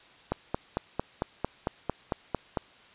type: click train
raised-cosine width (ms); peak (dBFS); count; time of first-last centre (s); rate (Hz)
1; -13; 11; 0.32-2.572; 4.44
effects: white hiss -55 dBFS RMS until 2.94 s + resampled to 8000 Hz